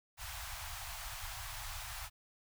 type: band-stop noise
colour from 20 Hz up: pink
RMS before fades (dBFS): -44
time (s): 0.17-2.1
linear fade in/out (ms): 50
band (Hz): 110 to 710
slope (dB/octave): 48
effects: none